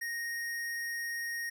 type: tone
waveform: square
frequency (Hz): 1864.7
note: A#6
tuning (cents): 0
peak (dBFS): -35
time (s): 0.01-1.5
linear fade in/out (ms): 10
effects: none